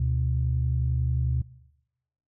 sine tone pair together, 73.6 / 124.78 Hz, D2 / B2, +4 / +18 cents, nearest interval major sixth, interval 914 cents, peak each -24 dBFS, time 0-1.42 s, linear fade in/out 5 ms, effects noise-tail reverb RT60 0.9 s tail -21 dB re dry + tanh soft clip ceiling -15 dBFS

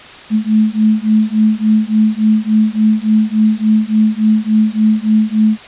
sine beating tone pair, 214.5 / 218 Hz, A3 / A3, -44 / -16 cents, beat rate 3.5 Hz, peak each -12 dBFS, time 0.3-5.58 s, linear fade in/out 50 ms, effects white hiss -34 dBFS RMS until 5.67 s + resampled to 8000 Hz

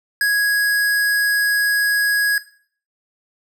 square tone, 1661.2 Hz, G#6, in tune, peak -15 dBFS, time 0.21-2.38 s, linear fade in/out 2 ms, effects noise-tail reverb RT60 0.5 s tail -17 dB re dry

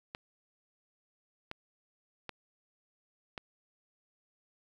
clicks, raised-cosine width 0.3 ms, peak -23 dBFS, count 4, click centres 0.149 / 1.514 / 2.293 / 3.378 s, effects 9-bit

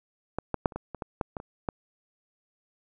clicks, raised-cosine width 1 ms, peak -15 / -13 / -8 / -30 / -19 / -22 / -19 / -13 / -20 / -26 / -14 dBFS, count 11, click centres 0.386 / 0.543 / 0.658 / 0.722 / 0.76 / 0.947 / 1.022 / 1.212 / 1.368 / 1.401 / 1.688 s, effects none

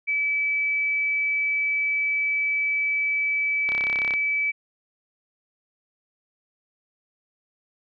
sine tone, 2300 Hz, D7, 37 cents flat, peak -21 dBFS, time 0.07-4.52 s, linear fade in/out 20 ms
click train, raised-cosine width 0.3 ms, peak -16 dBFS, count 16, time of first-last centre 3.69-4.138 s, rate 33.5 Hz
effects none

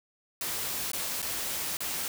white noise with dropouts, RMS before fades -33 dBFS, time 0.41-2.08 s, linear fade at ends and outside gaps 1 ms, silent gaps 0.917-0.933 / 1.219-1.226 / 1.77-1.805 s, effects none

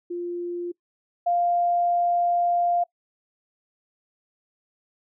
sine tone pair in turn, 349.2 / 698.4 Hz, F4 / F5, 0 / 0 cents, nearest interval octave, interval 1200 cents, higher second, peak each -27 / -19 dBFS, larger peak second, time 0.1-0.72 / 1.26-2.84 s, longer second, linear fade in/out 10 ms, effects noise-tail reverb RT60 0.1 s tail -23 dB re dry

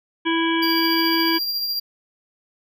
harmonic tone, 329.6 Hz, E4, in tune, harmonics 1 / 3 / 5 / 7 / 9 / 10, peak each -20 / -25 / -27 / -28 / -30 / -30 dBFS, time 0.25-1.39 s, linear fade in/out 20 ms
square tone with tremolo, 4758 Hz, D8, 22 cents sharp, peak -21 dBFS, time 0.62-1.8 s, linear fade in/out 10 ms, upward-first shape triangle, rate 14 Hz, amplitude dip 40%
effects none

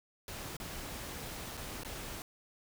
pink noise with dropouts, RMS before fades -43 dBFS, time 0.28-2.22 s, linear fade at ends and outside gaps 1 ms, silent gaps 0.567-0.6 / 1.571-1.575 / 1.834-1.848 s, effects none

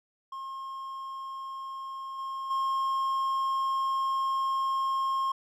triangle tone with level steps, 1072 Hz, C6, 42 cents sharp, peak -34 / -31 / -24 dBFS, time 0.32-5.32 s, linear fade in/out 5 ms, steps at 2.18 / 2.5 s, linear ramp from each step 10 ms, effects none

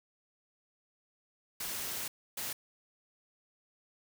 white noise bursts at uneven times, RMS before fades -38 dBFS, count 2, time 1.6-2.08 / 2.37-2.53 s, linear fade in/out 5 ms, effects none

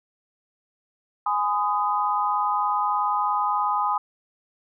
sine chord, G# minor, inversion none, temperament equal with one note detuned, 830.6 / 1013.8 / 1244.5 Hz, G#5 / B5 / D#6, 0 / +45 / 0 cents, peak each -25 dBFS, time 1.26-3.98 s, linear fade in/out 5 ms, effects none

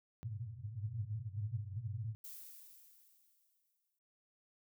white band-pass noise, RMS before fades -42 dBFS, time 0.23-2.15 s, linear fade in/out 0 ms, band 100 to 120 Hz, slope 96 dB/octave
violet noise with exponential decay, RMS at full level -48 dBFS, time 2.24-3.99 s, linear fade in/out 5 ms, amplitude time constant 380 ms
effects none

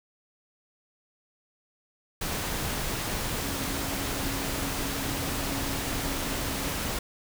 sine tone in noise, 274.3 Hz, C#4, 18 cents flat, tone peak -38 dBFS, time 3.44-6.73 s, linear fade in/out 5 ms, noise pink, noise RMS -31 dBFS, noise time 2.21-6.99 s, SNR -10 dB, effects none

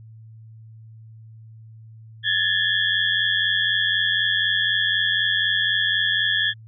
sine tone cluster, 1691 / 1775 / 3225 / 3420 Hz, G#6 / A6 / G7 / A7, +31 / +15 / +48 / -50 cents, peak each -24 dBFS, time 2.23-6.54 s, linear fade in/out 50 ms, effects added 111 Hz sine -41 dBFS peak until 6.67 s

